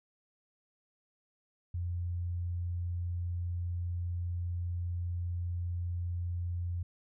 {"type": "tone", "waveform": "sine", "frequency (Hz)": 87.5, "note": "F2", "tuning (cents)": 4, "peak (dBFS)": -32, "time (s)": [1.74, 6.83], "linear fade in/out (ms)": 5, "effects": []}